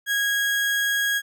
35% pulse tone, 1646 Hz, G#6, 16 cents flat, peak -19 dBFS, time 0.06-1.22 s, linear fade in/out 50 ms, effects none

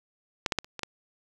clicks, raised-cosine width 0.2 ms, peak -8 / -8 / -8 / -29 / -19 / -13 dBFS, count 6, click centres 0.462 / 0.522 / 0.587 / 0.645 / 0.793 / 0.833 s, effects 8-bit

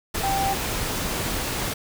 sine tone in noise, 783 Hz, G5, 2 cents flat, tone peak -22 dBFS, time 0.23-0.54 s, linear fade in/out 10 ms, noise pink, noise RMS -27 dBFS, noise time 0.14-1.74 s, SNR +2 dB, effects none

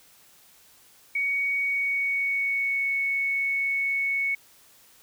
sine tone with pitch glide, 2240 to 2214 Hz, C#7 to C#7, +18 to -3 cents, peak -23 dBFS, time 1.15-4.35 s, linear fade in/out 5 ms, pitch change -21 cents, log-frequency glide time 1.61-2.91 s, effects white hiss -56 dBFS RMS until 5.02 s

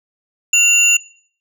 sine tone pair together, 2761 / 6957 Hz, F7 / A8, -20 / -21 cents, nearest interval octave + major third, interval 1599 cents, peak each -10 dBFS, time 0.53-0.97 s, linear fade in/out 5 ms, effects noise-tail reverb RT60 0.5 s tail -20 dB re dry + tanh soft clip ceiling -5 dBFS

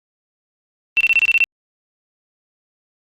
sine tone bursts, 2700 Hz, E7, 41 cents sharp, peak -10 dBFS, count 8, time 0.97-1.44 s, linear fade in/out 0 ms, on 36 ms, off 26 ms, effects Opus 32 kbps

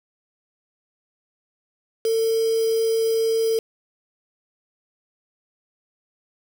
sine tone with quantisation, 450.6 Hz, A4, 41 cents sharp, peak -18 dBFS, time 2.05-3.59 s, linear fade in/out 2 ms, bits 5, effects none

